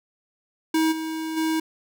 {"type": "tone with level steps", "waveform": "square", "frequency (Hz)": 319.1, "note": "D#4", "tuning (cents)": 44, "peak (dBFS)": [-19, -28, -22], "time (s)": [0.74, 1.6], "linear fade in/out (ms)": 5, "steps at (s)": [0.91, 1.36], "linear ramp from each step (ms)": 20, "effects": []}